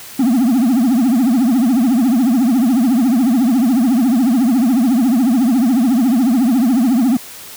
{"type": "tone with vibrato", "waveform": "triangle", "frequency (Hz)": 246.9, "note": "B3", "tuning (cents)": 0, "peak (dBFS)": -8, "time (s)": [0.19, 7.17], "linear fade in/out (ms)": 5, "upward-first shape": "triangle", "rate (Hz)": 14, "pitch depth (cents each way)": 250, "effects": ["white hiss -34 dBFS RMS until 7.56 s", "high-pass 60 Hz 12 dB/octave"]}